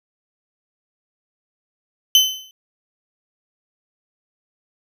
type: tone with exponential decay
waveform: 35% pulse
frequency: 3047 Hz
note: G7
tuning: 50 cents flat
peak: -5 dBFS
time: 2.15-2.51 s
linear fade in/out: 1 ms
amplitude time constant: 77 ms
effects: none